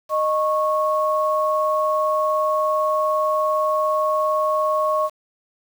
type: tone pair together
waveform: sine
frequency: 617.4 / 1100 Hz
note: D#5 / C#6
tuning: -14 / -14 cents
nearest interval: minor seventh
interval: 1000 cents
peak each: -20 dBFS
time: 0.09-5.1 s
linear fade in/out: 50 ms
effects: 7-bit